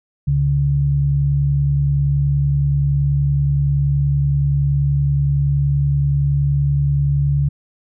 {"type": "tone pair together", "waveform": "sine", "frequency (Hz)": [70.51, 141.1], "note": ["C#2", "C#3"], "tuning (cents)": [30, 31], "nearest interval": "octave", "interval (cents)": 1201, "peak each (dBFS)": [-21, -14], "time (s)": [0.27, 7.49], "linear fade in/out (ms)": 10, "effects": []}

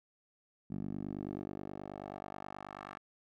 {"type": "tone with band-pass filter sweep", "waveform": "10% pulse", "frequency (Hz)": 49.33, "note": "G1", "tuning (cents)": 12, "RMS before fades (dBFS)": -43, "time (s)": [0.7, 2.98], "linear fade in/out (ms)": 10, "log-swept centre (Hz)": [200, 1300], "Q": 1.6, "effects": []}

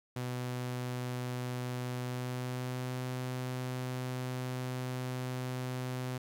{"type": "tone with pitch glide", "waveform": "sawtooth", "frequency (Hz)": [124.8, 127.13], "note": ["B2", "C3"], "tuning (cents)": [19, -49], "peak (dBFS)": -31, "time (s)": [0.16, 6.18], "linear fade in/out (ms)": 5, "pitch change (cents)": 32, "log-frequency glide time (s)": [2, 2.99], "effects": ["12-bit"]}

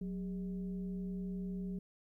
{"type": "tone with frequency modulation", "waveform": "sine", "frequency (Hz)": 185, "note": "F#3", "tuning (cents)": 0, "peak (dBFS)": -37, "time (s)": [0.01, 1.79], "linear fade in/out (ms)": 5, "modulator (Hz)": 221, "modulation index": 0.49, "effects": ["13-bit"]}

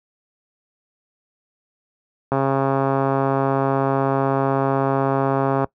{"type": "click train", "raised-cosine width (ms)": 1, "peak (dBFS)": -6, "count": 453, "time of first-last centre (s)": [2.32, 5.644], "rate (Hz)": 136, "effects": ["noise-tail reverb RT60 0.1 s tail -21 dB re dry", "high-pass 60 Hz 12 dB/octave"]}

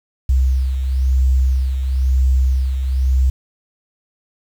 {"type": "beating tone pair", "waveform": "sine", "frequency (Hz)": [64.2, 65.2], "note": ["C2", "C2"], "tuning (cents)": [-32, -5], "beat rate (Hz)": 1, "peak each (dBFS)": [-22, -13], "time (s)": [0.29, 3.3], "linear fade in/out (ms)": 5, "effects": ["7-bit"]}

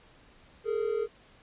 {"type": "tone pair together", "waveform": "triangle", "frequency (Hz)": [417.4, 458.7], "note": ["G#4", "A#4"], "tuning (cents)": [9, -28], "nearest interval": "major second", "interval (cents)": 163, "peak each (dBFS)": [-28, -28], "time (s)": [0.64, 1.08], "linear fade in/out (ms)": 50, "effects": ["pink hiss -58 dBFS RMS until 1.42 s", "resampled to 8000 Hz"]}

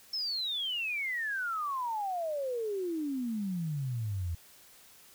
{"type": "exponential sweep", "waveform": "sine", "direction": "down", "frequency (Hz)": [5350, 81], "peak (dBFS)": -31, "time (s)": [0.13, 4.35], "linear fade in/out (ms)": 5, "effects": ["white hiss -57 dBFS RMS until 5.14 s"]}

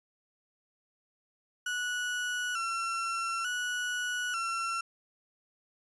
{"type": "tone with vibrato", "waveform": "35% pulse", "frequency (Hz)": 1411, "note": "F6", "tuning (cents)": 17, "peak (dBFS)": -29, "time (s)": [1.66, 4.81], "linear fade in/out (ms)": 5, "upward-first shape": "square", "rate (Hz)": 0.56, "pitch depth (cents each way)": 71, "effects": ["resampled to 22050 Hz"]}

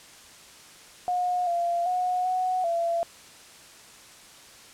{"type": "tone with pitch steps", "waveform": "sine", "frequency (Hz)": [720, 690, 728, 739, 678], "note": ["F#5", "F5", "F#5", "F#5", "E5"], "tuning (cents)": [-47, -21, -28, -2, 49], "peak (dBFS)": -23, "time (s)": [1.08, 3.03], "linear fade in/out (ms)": 0, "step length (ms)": 390, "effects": ["white hiss -49 dBFS RMS until 4.73 s", "low-pass 9000 Hz 12 dB/octave"]}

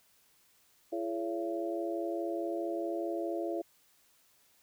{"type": "harmonic tone with a mistuned harmonic", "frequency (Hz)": 112.4, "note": "A2", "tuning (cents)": 37, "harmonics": [3, 4, 5, 6], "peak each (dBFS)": [-35, -41, -39, -38], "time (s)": [0.92, 3.62], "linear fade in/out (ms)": 10, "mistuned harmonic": 4, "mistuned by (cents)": -110, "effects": ["white hiss -67 dBFS RMS until 4.62 s"]}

